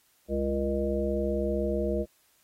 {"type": "harmonic tone with a mistuned harmonic", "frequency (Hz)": 67.9, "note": "C#2", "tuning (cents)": -35, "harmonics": [1, 3, 5, 7, 9], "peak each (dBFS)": [-32, -32, -32, -32, -32], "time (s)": [0.28, 2.06], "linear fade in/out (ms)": 50, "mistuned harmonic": 5, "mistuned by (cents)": 31, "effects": ["white hiss -66 dBFS RMS until 2.43 s", "AAC 48 kbps"]}